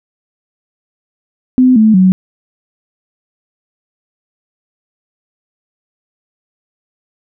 sine tone with pitch steps, 254.8 / 218 / 186.52 Hz, C4 / A3 / F#3, -46 / -16 / +14 cents, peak -4 dBFS, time 1.58-2.12 s, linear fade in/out 0 ms, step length 180 ms, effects none

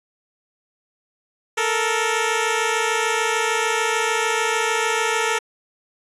10% pulse tone pair together, 438.9 / 465.6 Hz, A4 / A#4, -4 / -2 cents, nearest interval minor second, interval 102 cents, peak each -13 / -14 dBFS, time 1.57-5.39 s, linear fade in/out 10 ms, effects resampled to 24000 Hz

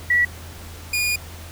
sine / sawtooth tone pair in turn, 1942 / 2440 Hz, B6 / D#7, -30 / -34 cents, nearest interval major third, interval 396 cents, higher second, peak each -14 / -16 dBFS, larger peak first, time 0.1-0.25 / 0.93-1.16 s, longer second, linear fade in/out 5 ms, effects added 83 Hz sine -37 dBFS peak until 1.51 s + pink hiss -41 dBFS RMS until 1.51 s

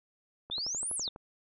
click train, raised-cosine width 1 ms, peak -31 dBFS, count 9, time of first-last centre 0.5-1.161 s, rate 12.1 Hz
sine exponential two-way sweep, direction up then down, 3457 to 11175 to 3457 Hz, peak -32 dBFS, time 0.51-1.09 s, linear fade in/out 5 ms, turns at 0.94 s
effects none

